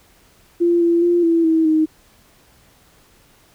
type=tone with pitch steps; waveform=sine; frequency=344.3 / 339.8 / 347.5 / 332.9 / 322.5 / 313.5 Hz; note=F4 / F4 / F4 / E4 / E4 / D#4; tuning=-25 / -47 / -9 / +17 / -38 / +13 cents; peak=-12 dBFS; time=0.6-1.86 s; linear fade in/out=20 ms; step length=210 ms; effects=pink hiss -53 dBFS RMS until 3.54 s